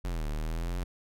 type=exponential two-way sweep; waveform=square; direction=down then up; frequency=47.12 to 36.71 to 45.7 Hz; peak=-31 dBFS; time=0.04-0.84 s; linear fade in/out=10 ms; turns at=0.27 s; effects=none